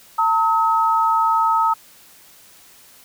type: tone pair together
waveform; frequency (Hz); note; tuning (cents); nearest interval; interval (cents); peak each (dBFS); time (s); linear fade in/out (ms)
sine; 900 / 1279.4; A5 / D#6; +39 / +48; tritone; 609; -17; 0.18-1.74; 10
effects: white hiss -48 dBFS RMS until 3.04 s